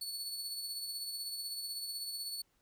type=tone with tremolo; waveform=sawtooth; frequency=4435 Hz; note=C#8; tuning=in tune; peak=-34 dBFS; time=0.01-2.42 s; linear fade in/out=5 ms; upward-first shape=triangle; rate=16 Hz; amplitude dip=45%; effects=pink hiss -75 dBFS RMS until 2.61 s